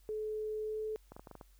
sine tone with pitch glide, 430 to 433 Hz, A4 to A4, -40 to -28 cents, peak -35 dBFS, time 0.09-0.96 s, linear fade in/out 0 ms, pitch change +12 cents, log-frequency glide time 0.63-0.8 s
clicks, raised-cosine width 1 ms, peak -34 dBFS, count 7, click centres 1.12 / 1.165 / 1.195 / 1.272 / 1.313 / 1.353 / 1.412 s
effects added 47 Hz sine -60 dBFS peak until 1.59 s + white hiss -71 dBFS RMS until 1.59 s

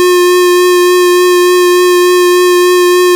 square tone with vibrato, 358 Hz, F4, 43 cents sharp, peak -5 dBFS, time 0-3.15 s, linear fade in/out 0 ms, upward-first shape triangle, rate 3.4 Hz, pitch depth 15 cents each way, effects none

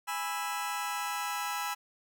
sawtooth chord, E major, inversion first, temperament just, 824.1 / 988.9 / 1318.5 Hz, G#5 / B5 / E6, -14 / +2 / 0 cents, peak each -33 dBFS, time 0.07-1.75 s, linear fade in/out 20 ms, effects none

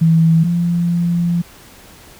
sine tone pair in turn, 163.3 / 172.12 Hz, E3 / F3, -16 / -25 cents, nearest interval minor second, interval 91 cents, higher second, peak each -8 / -13 dBFS, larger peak first, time 0.01-0.44 / 0.44-1.42 s, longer second, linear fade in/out 10 ms, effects pink hiss -42 dBFS RMS until 2.19 s

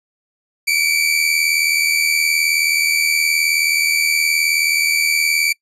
sawtooth tone pair together, 2270 / 2349 Hz, C#7 / D7, +41 / 0 cents, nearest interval minor second, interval 59 cents, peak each -14 dBFS, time 0.67-5.53 s, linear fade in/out 10 ms, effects noise-tail reverb RT60 0.1 s tail -25 dB re dry + resampled to 32000 Hz

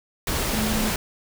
sine tone in noise, 216.2 Hz, A3, 30 cents flat, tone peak -25 dBFS, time 0.53-0.9 s, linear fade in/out 2 ms, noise pink, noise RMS -25 dBFS, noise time 0.27-0.96 s, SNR -3 dB, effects none

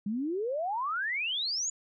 sine exponential sweep, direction up, 196 to 7060 Hz, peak -29 dBFS, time 0.06-1.7 s, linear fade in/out 5 ms, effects none

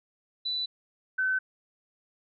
sine tone pair in turn, 3977 / 1522.8 Hz, B7 / F#6, +11 / +49 cents, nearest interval octave + perfect fourth, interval 1662 cents, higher first, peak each -28 / -24 dBFS, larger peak second, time 0.45-0.66 / 1.18-1.39 s, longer neither, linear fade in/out 10 ms, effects none

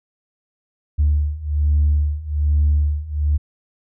sine beating tone pair, 73.42 / 74.62 Hz, D2 / D2, 0 / +28 cents, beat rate 1.2 Hz, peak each -18 / -16 dBFS, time 0.98-3.38 s, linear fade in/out 20 ms, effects tanh soft clip ceiling -9 dBFS

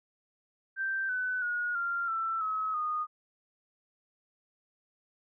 sine tone with pitch steps, 1565 / 1503.9 / 1445.1 / 1388.6 / 1334.4 / 1282.2 / 1232.1 Hz, G6 / F#6 / F#6 / F6 / E6 / E6 / D#6, -3 / +28 / -41 / -10 / +21 / -48 / -17 cents, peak -29 dBFS, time 0.76-3.07 s, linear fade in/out 50 ms, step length 330 ms, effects none

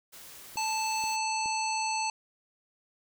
white noise, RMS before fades -48 dBFS, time 0.12-1.17 s, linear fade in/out 20 ms
clicks, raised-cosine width 2 ms, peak -34 dBFS, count 3, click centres 0.558 / 1.039 / 1.459 s
harmonic tone, 878 Hz, A5, 4 cents flat, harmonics 1 / 3 / 5 / 7 / 9, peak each -30 / -35 / -37 / -38 / -40 dBFS, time 0.57-2.1 s, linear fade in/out 2 ms
effects none

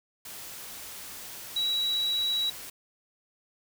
sine tone in noise, 3895 Hz, B7, 25 cents flat, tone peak -25 dBFS, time 1.56-2.5 s, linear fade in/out 5 ms, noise white, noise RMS -42 dBFS, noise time 0.25-2.7 s, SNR +14 dB, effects none

